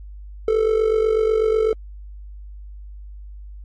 triangle tone with amplitude modulation, 440 Hz, A4, in tune, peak -10 dBFS, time 0.48-1.73 s, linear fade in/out 2 ms, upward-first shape sine, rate 48.1 Hz, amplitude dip 70%, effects added 50 Hz sine -34 dBFS peak until 3.64 s + MP3 48 kbps

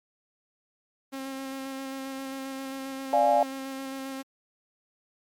sawtooth tone with vibrato, 268.3 Hz, C4, 44 cents sharp, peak -30 dBFS, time 1.12-4.23 s, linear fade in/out 20 ms, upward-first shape square, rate 7.5 Hz, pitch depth 12 cents each way
sine chord, D diminished, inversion none, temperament equal, 587.3 / 698.5 / 830.6 Hz, D5 / F5 / Ab5, 0 / 0 / 0 cents, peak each -23 dBFS, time 3.13-3.43 s, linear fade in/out 2 ms
effects MP3 96 kbps

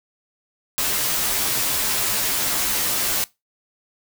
white noise with comb filter, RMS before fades -22 dBFS, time 0.78-3.24 s, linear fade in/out 0 ms, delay 12 ms, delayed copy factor -1, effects noise-tail reverb RT60 0.2 s tail -20 dB re dry

